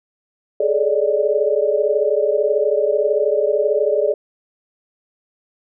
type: tone cluster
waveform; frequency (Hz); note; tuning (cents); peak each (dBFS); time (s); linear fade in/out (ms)
sine; 417.2 / 435.5 / 569 / 602; G#4 / A4 / C#5 / D5; +8 / -18 / +45 / +43; -20; 0.6-4.14; 5
effects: none